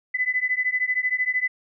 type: beating tone pair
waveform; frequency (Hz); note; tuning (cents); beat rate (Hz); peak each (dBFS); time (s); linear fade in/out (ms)
sine; 2000 / 2013; B6 / B6; +21 / +33; 13; -24; 0.14-1.48; 10
effects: none